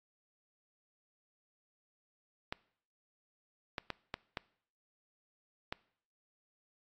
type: clicks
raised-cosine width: 0.3 ms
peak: -20 dBFS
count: 6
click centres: 2.525 / 3.782 / 3.903 / 4.141 / 4.372 / 5.725 s
effects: noise-tail reverb RT60 0.6 s tail -22 dB re dry + AAC 64 kbps